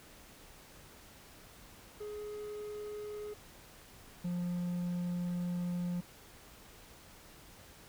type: tone pair in turn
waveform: triangle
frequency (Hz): 419.4 / 176.34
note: G#4 / F3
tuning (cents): +17 / +17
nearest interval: octave + minor third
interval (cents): 1500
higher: first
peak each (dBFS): -38 / -31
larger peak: second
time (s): 2-3.34 / 4.24-6.01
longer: second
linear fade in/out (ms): 10
effects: pink hiss -56 dBFS RMS until 7.88 s